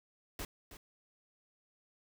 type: noise with echo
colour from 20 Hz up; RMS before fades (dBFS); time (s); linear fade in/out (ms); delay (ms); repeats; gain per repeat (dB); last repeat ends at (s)
pink; -41; 0.39-0.45; 2; 320; 1; -11; 0.77
effects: none